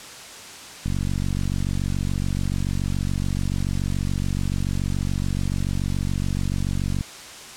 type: click train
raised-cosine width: 5 ms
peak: -13 dBFS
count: 290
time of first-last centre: 0.86-7.009 s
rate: 47 Hz
effects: white hiss -39 dBFS RMS until 7.56 s + low-pass 8000 Hz 12 dB/octave